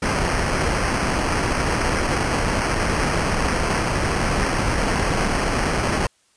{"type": "noise with sample-and-hold", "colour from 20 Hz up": "pink", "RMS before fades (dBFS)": -21, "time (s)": [0.02, 6.07], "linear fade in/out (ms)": 5, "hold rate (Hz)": 3675, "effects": ["white hiss -61 dBFS RMS until 6.36 s", "resampled to 22050 Hz"]}